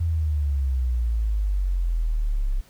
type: exponential sweep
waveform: sine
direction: down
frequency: 85 to 32.7 Hz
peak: -20 dBFS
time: 0-2.61 s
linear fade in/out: 10 ms
effects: pink hiss -55 dBFS RMS until 2.69 s